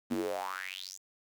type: tone with high-pass filter sweep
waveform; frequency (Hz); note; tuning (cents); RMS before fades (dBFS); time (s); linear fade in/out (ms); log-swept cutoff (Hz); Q
square; 46.92; F#1; +25; -37; 0.1-0.98; 20; 230 to 7200; 6.6
effects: 9-bit

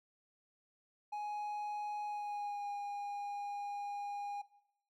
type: tone with pitch glide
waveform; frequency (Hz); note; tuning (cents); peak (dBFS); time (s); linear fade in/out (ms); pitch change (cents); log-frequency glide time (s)
triangle; 834 to 814; G#5 to G#5; +7 to -35; -36; 1.12-4.42; 10; -42; 2.05-2.7
effects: noise-tail reverb RT60 0.8 s tail -18 dB re dry

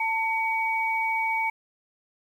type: tone pair together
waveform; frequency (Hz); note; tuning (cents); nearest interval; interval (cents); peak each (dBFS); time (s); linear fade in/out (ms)
sine; 892.9 / 2257; A5 / C#7; +25 / +31; octave + major third; 1606; -26; 0-1.5; 5
effects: 9-bit

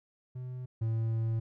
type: tone pair in turn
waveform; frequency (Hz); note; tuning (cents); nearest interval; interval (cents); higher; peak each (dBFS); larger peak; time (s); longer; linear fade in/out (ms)
triangle; 126.5 / 112.7; B2 / A2; +42 / +42; major second; 200; first; -35 / -26; second; 0.35-0.66 / 0.81-1.4; second; 10
effects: none

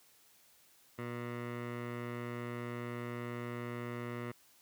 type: tone with low-pass filter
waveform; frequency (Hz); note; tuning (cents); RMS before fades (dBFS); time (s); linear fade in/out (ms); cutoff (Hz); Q
15% pulse; 120; B2; -49; -41; 0.98-4.32; 10; 2000; 1.8
effects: white hiss -65 dBFS RMS until 4.61 s + high-pass 60 Hz 12 dB/octave

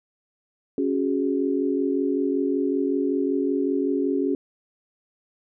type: chord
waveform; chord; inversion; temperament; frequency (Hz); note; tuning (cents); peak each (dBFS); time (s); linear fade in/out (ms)
sine; C# suspended fourth; none; equal; 277.2 / 370 / 415.3; C#4 / F#4 / G#4; 0 / 0 / 0; -23 / -26 / -27; 0.78-4.35; 2
effects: none

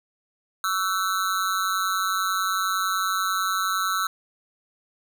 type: tone with amplitude modulation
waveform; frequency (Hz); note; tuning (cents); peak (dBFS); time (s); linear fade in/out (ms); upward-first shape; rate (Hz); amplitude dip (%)
square; 1318.5; E6; 0; -19; 0.64-4.07; 2; sine; 189; 95
effects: none

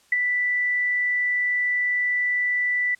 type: tone with ADSR envelope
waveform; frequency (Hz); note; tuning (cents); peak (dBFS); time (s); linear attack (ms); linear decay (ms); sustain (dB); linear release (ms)
sine; 1975.5; B6; 0; -15; 0.12-2.95; 5; 23; -5; 7
effects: white hiss -59 dBFS RMS until 2.99 s + low-pass 9000 Hz 12 dB/octave

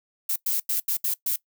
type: noise bursts at uneven times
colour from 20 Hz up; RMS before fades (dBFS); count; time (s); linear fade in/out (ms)
violet; -25; 6; 0.29-0.36 / 0.46-0.6 / 0.69-0.8 / 0.88-0.97 / 1.04-1.14 / 1.26-1.36; 5
effects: noise-tail reverb RT60 0.1 s tail -20 dB re dry

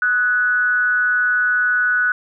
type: tone with frequency modulation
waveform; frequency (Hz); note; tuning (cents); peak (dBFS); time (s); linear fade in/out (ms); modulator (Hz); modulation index
sine; 1480; F#6; 0; -14; 0.02-2.12; 2; 218; 0.39
effects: none

